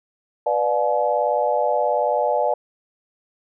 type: chord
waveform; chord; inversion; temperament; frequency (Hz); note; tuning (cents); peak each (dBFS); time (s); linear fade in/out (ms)
sine; B diminished seventh; none; just; 493.9 / 592.7 / 711.2 / 853.4; B4 / D5 / F5 / Ab5; 0 / +16 / +31 / +47; -24 / -21 / -24 / -23; 0.46-2.54; 5
effects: none